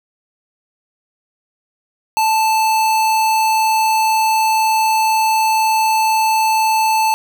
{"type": "tone", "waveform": "square", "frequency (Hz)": 879, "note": "A5", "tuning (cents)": -2, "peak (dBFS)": -13, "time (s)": [2.17, 7.14], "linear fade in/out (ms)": 0, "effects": []}